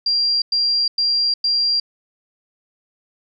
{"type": "tone bursts", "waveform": "sine", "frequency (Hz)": 4758, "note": "D8", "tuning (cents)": 22, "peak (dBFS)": -15, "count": 4, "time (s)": [0.06, 1.8], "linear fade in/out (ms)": 5, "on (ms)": 360, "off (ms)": 100, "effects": []}